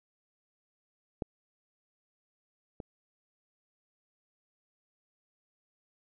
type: clicks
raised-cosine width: 2 ms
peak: -19 / -26 dBFS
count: 2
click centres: 1.222 / 2.802 s
effects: none